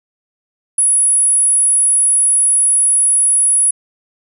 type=tone; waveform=sine; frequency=10230 Hz; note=D#9; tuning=47 cents sharp; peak=-9 dBFS; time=0.78-3.71 s; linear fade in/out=5 ms; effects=none